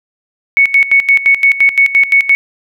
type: tone with tremolo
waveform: sine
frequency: 2217 Hz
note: C#7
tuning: in tune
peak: -4 dBFS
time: 0.57-2.35 s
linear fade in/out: 0 ms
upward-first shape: square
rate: 5.8 Hz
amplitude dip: 80%
effects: none